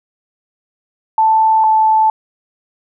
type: tone pair in turn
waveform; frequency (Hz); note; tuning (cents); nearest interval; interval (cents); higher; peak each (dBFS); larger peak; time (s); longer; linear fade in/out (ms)
sine; 881 / 874.9; A5 / A5; +2 / -10; unison; 12; first; -8; neither; 1.18-1.64 / 1.64-2.1; neither; 2
effects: none